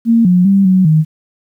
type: tone with pitch steps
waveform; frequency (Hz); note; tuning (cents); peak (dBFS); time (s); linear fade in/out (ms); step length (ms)
sine; 230.2 / 179.9 / 196.3 / 186.5 / 156.3; A#3 / F#3 / G3 / F#3 / D#3; -22 / -48 / +3 / +14 / +8; -6; 0.05-1.05; 50; 200
effects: 8-bit